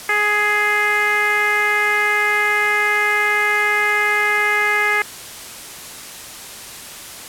10% pulse tone with low-pass filter, 417.4 Hz, G#4, 9 cents sharp, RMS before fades -17 dBFS, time 0.09-5.02 s, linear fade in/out 2 ms, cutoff 2000 Hz, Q 4.5, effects white hiss -34 dBFS RMS until 7.28 s + low-pass 12000 Hz 12 dB/octave

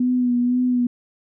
sine tone with vibrato, 246.9 Hz, B3, in tune, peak -16 dBFS, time 0-0.87 s, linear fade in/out 5 ms, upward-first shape sine, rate 2 Hz, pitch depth 30 cents each way, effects none

